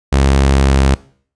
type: tone with pitch glide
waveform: sawtooth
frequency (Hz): 68.1 to 67.43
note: C#2 to C#2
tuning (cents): -30 to -47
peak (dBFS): -5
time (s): 0.12-0.95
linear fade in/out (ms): 10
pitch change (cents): -17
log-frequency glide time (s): 0.51-0.82
effects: noise-tail reverb RT60 0.5 s tail -21 dB re dry + resampled to 22050 Hz